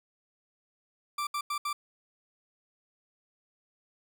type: tone bursts at uneven times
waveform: 40% pulse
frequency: 1174 Hz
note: D6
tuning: 1 cent flat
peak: -29 dBFS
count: 4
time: 1.18-1.27 / 1.34-1.41 / 1.5-1.58 / 1.65-1.73 s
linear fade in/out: 5 ms
effects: none